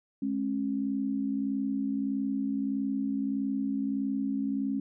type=tone pair together; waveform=sine; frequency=210.5 / 272.1 Hz; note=G#3 / C#4; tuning=+24 / -32 cents; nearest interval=major third; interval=444 cents; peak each=-32 / -29 dBFS; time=0.22-4.8 s; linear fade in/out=5 ms; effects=none